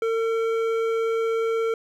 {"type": "tone with hard clipping", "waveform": "triangle", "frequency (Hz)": 452.8, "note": "A4", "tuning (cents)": 50, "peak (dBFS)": -23, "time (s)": [0.02, 1.74], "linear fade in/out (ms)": 2, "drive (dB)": 14, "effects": []}